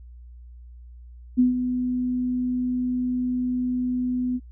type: tone with ADSR envelope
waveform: sine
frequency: 250 Hz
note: B3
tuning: 21 cents sharp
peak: -13 dBFS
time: 1.37-4.4 s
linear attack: 25 ms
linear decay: 140 ms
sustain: -9 dB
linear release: 43 ms
effects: added 60 Hz sine -41 dBFS peak until 4.51 s